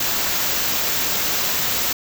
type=band-stop noise; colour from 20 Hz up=white; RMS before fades=-21 dBFS; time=0-1.93 s; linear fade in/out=5 ms; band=7900 to 12000 Hz; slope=96 dB/octave; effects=none